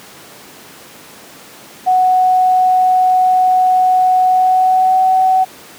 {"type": "tone with pitch glide", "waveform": "sine", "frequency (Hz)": [740, 752.1], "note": ["F#5", "F#5"], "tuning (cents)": [0, 28], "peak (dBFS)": -8, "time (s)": [1.86, 5.45], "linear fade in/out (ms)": 20, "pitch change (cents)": 28, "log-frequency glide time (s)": [4.26, 5.13], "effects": ["pink hiss -37 dBFS RMS until 5.78 s", "high-pass 200 Hz 12 dB/octave"]}